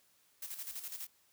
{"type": "noise with tremolo", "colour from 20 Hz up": "blue", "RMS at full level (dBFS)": -42, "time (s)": [0.42, 1.07], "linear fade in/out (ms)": 5, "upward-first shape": "square", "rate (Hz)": 12, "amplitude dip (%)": 60, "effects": ["white hiss -70 dBFS RMS until 1.32 s", "high-pass 60 Hz 12 dB/octave"]}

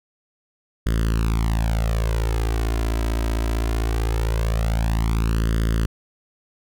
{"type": "tone with flanger", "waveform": "sawtooth", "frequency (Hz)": 55.6, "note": "A1", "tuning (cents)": 19, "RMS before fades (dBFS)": -21, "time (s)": [0.86, 5.86], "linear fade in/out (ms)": 5, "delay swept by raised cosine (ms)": [0.61, 3.11], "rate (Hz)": 0.21, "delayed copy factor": 0.95, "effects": []}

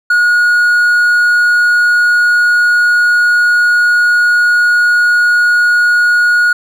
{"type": "tone", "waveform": "triangle", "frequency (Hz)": 1446, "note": "F#6", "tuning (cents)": -40, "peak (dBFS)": -5, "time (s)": [0.1, 6.53], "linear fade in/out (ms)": 5, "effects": []}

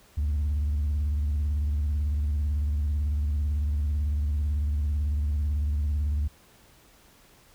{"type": "tone with vibrato", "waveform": "sine", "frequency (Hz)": 73.6, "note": "D2", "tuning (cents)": 4, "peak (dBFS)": -21, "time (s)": [0.17, 6.28], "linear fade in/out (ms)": 10, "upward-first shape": "square", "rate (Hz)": 18, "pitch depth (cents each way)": 89, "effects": ["tanh soft clip ceiling -22 dBFS", "pink hiss -57 dBFS RMS until 7.54 s"]}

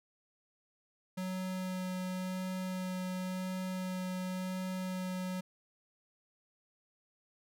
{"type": "tone with vibrato", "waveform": "square", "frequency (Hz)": 185, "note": "F#3", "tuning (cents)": 0, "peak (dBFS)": -36, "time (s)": [1.17, 5.41], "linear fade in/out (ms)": 10, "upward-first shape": "sine", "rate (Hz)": 0.93, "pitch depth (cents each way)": 8, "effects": []}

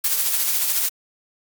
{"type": "noise with tremolo", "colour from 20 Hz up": "blue", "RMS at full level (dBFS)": -19, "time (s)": [0.04, 0.89], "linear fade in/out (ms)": 5, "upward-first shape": "sine", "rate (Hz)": 14, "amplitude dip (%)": 40, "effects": ["Opus 48 kbps"]}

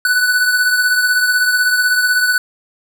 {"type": "beating tone pair", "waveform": "square", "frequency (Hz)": [1488, 1504], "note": ["F#6", "F#6"], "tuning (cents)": [9, 28], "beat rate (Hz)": 16, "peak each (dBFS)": [-13, -21], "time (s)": [0.05, 2.38], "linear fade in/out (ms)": 2, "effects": []}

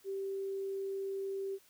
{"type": "tone", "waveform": "sine", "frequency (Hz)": 390, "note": "G4", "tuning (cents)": -9, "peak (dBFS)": -35, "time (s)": [0.04, 1.59], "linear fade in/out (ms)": 50, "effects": ["white hiss -65 dBFS RMS until 1.69 s"]}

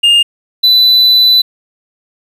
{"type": "tone pair in turn", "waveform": "triangle", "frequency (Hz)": [2822, 3991], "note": ["F7", "B7"], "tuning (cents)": [17, 17], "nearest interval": "tritone", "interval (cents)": 600, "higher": "second", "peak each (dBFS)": -3, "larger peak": "neither", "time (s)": [[0.03, 0.23], [0.63, 1.42]], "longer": "second", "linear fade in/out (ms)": 10, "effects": ["resampled to 32000 Hz", "7-bit"]}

